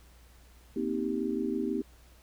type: chord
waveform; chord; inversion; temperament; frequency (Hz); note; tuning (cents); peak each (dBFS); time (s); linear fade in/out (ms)
sine; C minor seventh; third; just; 235.5 / 261.6 / 314 / 392.4; Bb3 / C4 / Eb4 / G4; +18 / 0 / +16 / +2; -34; 0.76-1.82; 5
effects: added 60 Hz sine -55 dBFS peak until 2.22 s + pink hiss -61 dBFS RMS until 2.22 s